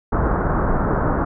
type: low-pass noise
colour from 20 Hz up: pink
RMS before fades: -19 dBFS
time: 0.12-1.25 s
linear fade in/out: 10 ms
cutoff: 1500 Hz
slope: 48 dB/octave
effects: none